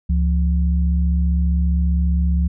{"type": "tone pair together", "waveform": "sine", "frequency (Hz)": [69.84, 174.61], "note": ["C#2", "F3"], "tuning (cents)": [14, 0], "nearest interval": "octave + major third", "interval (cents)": 1586, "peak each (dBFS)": [-15, -22], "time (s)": [0.09, 2.48], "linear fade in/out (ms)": 10, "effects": []}